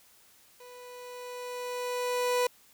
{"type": "tone with level ramp", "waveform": "30% pulse", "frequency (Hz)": 493.6, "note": "B4", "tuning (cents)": -1, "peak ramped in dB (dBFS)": [-45, -21], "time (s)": [0.6, 2.47], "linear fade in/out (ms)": 5, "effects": ["white hiss -60 dBFS RMS until 2.73 s"]}